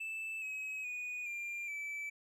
triangle tone with pitch steps, 2637 / 2552 / 2469 / 2389 / 2312 Hz, E7 / D#7 / D#7 / D7 / D7, 0 / +43 / -14 / +29 / -28 cents, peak -37 dBFS, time 0-2.1 s, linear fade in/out 10 ms, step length 420 ms, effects none

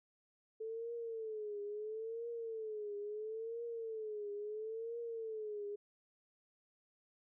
sine tone with vibrato, 438.3 Hz, A4, 7 cents flat, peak -40 dBFS, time 0.6-5.76 s, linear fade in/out 10 ms, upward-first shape triangle, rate 0.74 Hz, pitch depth 130 cents each way, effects none

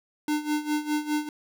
square tone with tremolo, 300 Hz, D4, 37 cents sharp, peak -23 dBFS, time 0.28-1.29 s, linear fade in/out 2 ms, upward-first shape sine, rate 4.9 Hz, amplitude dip 80%, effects none

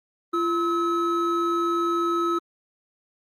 triangle tone pair together, 341.7 / 1290.1 Hz, F4 / E6, -38 / -38 cents, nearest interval octave + major seventh, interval 2300 cents, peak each -22 dBFS, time 0.33-2.39 s, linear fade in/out 10 ms, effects Opus 32 kbps

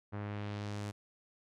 sawtooth tone with low-pass filter sweep, 103.2 Hz, G#2, 10 cents flat, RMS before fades -40 dBFS, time 0.12-0.92 s, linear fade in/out 20 ms, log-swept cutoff 1500 to 9900 Hz, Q 1.1, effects none

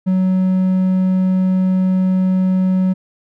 triangle tone, 186.4 Hz, F#3, 13 cents sharp, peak -10 dBFS, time 0.06-2.94 s, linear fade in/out 20 ms, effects none

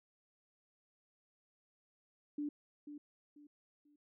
sine tone with echo, 293.7 Hz, D4, in tune, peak -36 dBFS, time 2.38-2.49 s, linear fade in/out 5 ms, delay 490 ms, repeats 3, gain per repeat -10 dB, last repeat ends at 3.96 s, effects none

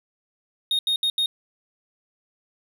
triangle tone bursts at uneven times, 3713 Hz, A#7, 8 cents flat, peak -18 dBFS, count 4, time 0.71-0.79 / 0.87-0.96 / 1.03-1.1 / 1.18-1.26 s, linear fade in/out 2 ms, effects none

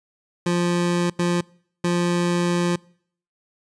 25% pulse tone bursts at uneven times, 174.61 Hz, F3, in tune, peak -15 dBFS, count 3, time 0.46-1.1 / 1.19-1.41 / 1.84-2.76 s, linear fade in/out 5 ms, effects noise-tail reverb RT60 0.6 s tail -25 dB re dry + resampled to 22050 Hz

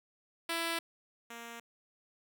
5% pulse tone pair in turn, 333 / 233.3 Hz, E4 / A#3, +18 / +2 cents, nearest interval tritone, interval 616 cents, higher first, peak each -21 / -33 dBFS, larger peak first, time 0.49-0.79 / 1.3-1.6 s, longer neither, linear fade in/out 5 ms, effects none

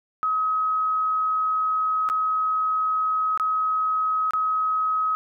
sine tone with dropouts, 1272 Hz, D#6, 38 cents sharp, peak -20 dBFS, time 0.23-5.15 s, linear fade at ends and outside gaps 0 ms, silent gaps 2.089-2.099 / 3.375-3.398 / 4.308-4.335 s, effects none

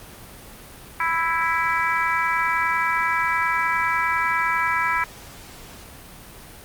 harmonic tone, 330 Hz, E4, 2 cents sharp, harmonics 3 / 4 / 5 / 6 / 7, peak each -24 / -25 / -26 / -27 / -27 dBFS, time 1-5.04 s, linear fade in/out 2 ms, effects pink hiss -42 dBFS RMS until 6.64 s + Opus 32 kbps

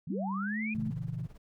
sine linear sweep, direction up, 130.81 to 2501 Hz, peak -35 dBFS, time 0.07-0.74 s, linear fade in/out 5 ms
sine tone with pitch glide, 193.8 to 217.5 Hz, G3 to A3, -20 to -20 cents, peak -32 dBFS, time 0.08-0.91 s, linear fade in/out 10 ms, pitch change +200 cents, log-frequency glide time 0.37-0.59 s
brown noise with tremolo, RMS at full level -48 dBFS, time 0.74-1.38 s, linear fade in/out 10 ms, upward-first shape sine, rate 18 Hz, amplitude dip 80%
sine chord, A# diminished, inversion none, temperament equal with one note detuned, 115.47 / 138.59 / 164.81 Hz, A#2 / C#3 / E3, -16 / 0 / 0 cents, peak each -38 dBFS, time 0.75-1.27 s, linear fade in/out 10 ms
effects none

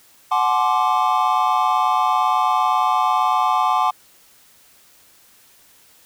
triangle chord, D dominant seventh, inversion first, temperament equal with one note detuned, 740 / 857.9 / 1046.5 / 1174.7 Hz, F#5 / A5 / C6 / D6, 0 / -44 / 0 / 0 cents, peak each -19 dBFS, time 0.31-3.91 s, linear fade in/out 10 ms, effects white hiss -52 dBFS RMS until 6.05 s

